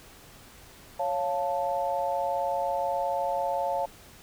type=chord; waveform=sine; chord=Db augmented; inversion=none; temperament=equal; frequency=554.4 / 698.5 / 880 Hz; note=Db5 / F5 / A5; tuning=0 / 0 / 0 cents; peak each=-30 / -30 / -30 dBFS; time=0.99-3.86 s; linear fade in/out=10 ms; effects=pink hiss -51 dBFS RMS until 4.22 s